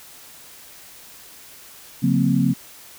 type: tone cluster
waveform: sine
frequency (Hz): 139.6 / 180.1 / 229.4 / 260.6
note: C#3 / F#3 / A#3 / C4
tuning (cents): +13 / -46 / -28 / -7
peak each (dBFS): -21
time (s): 2.02-2.54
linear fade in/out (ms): 20
effects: white hiss -44 dBFS RMS until 2.98 s